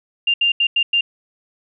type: tone bursts at uneven times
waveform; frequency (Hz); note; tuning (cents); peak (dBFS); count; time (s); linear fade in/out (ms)
sine; 2794; F7; 0; -13; 5; 0.27-0.34 / 0.41-0.52 / 0.6-0.67 / 0.76-0.83 / 0.93-1.01; 5
effects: none